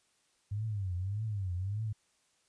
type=tone with vibrato; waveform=sine; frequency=99 Hz; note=G2; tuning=18 cents sharp; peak=-32 dBFS; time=0.51-1.93 s; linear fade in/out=10 ms; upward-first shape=triangle; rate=1.7 Hz; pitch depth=220 cents each way; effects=white hiss -72 dBFS RMS until 2.48 s + resampled to 22050 Hz